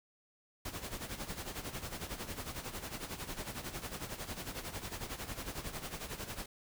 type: noise with tremolo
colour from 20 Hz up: pink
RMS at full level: -40 dBFS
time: 0.65-6.46 s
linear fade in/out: 5 ms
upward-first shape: sine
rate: 11 Hz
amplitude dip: 70%
effects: none